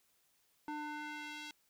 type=tone with band-pass filter sweep; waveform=square; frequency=299.5 Hz; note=D4; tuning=34 cents sharp; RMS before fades=-44 dBFS; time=0.68-1.51 s; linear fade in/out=2 ms; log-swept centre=840 to 3700 Hz; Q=1.1; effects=white hiss -74 dBFS RMS until 1.69 s